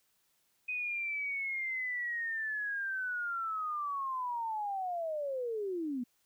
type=linear sweep; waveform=sine; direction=down; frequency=2510 to 233.7 Hz; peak=-33 dBFS; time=0.68-6.04 s; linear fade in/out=10 ms; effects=white hiss -74 dBFS RMS until 6.25 s